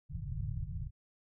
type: low-pass noise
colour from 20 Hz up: white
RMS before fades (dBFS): -38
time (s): 0.09-0.91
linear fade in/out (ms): 50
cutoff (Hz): 160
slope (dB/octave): 96
effects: none